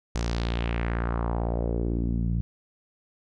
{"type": "tone with low-pass filter sweep", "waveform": "sawtooth", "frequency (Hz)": 58, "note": "A#1", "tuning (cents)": -8, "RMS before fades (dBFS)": -27, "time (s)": [0.15, 2.41], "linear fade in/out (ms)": 0, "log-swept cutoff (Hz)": [6700, 150], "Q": 2.3, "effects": []}